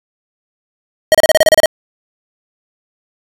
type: tone bursts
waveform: square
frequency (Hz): 629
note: D#5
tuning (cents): +19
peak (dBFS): -5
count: 10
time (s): 1.12-1.658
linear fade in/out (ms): 0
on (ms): 25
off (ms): 32
effects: resampled to 32000 Hz